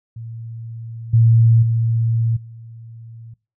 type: tone with level steps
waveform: sine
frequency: 114.5 Hz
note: A#2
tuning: 31 cents flat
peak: -29 / -9 / -15 / -35 dBFS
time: 0.16-3.34 s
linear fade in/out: 5 ms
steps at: 1.13 / 1.62 / 2.36 s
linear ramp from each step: 10 ms
effects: noise-tail reverb RT60 0.3 s tail -22 dB re dry